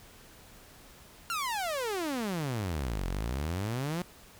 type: exponential two-way sweep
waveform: sawtooth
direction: down then up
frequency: 1420 to 42.65 to 183.2 Hz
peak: -27 dBFS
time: 1.3-4.02 s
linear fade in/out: 0 ms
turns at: 3.06 s
effects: pink hiss -54 dBFS RMS until 4.39 s